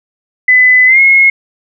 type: tone with pitch glide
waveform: sine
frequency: 2008 to 2165 Hz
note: B6 to C#7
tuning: +28 to -41 cents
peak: -3 dBFS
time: 0.48-1.3 s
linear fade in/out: 5 ms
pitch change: +131 cents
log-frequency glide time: 0.86-1 s
effects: none